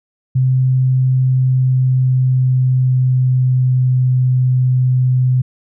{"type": "tone with pitch glide", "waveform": "sine", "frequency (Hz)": [129.5, 127.5], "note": ["C3", "C3"], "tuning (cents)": [-17, -44], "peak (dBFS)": -10, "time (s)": [0.35, 5.42], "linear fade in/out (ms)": 10, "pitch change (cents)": -27, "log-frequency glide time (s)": [1.19, 4.1], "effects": []}